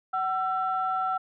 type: tone pair together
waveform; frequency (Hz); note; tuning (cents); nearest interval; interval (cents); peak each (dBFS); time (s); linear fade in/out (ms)
sine; 752.6 / 1341; F#5 / E6; +29 / +29; minor seventh; 1000; -27; 0.13-1.18; 10
effects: tanh soft clip ceiling -17 dBFS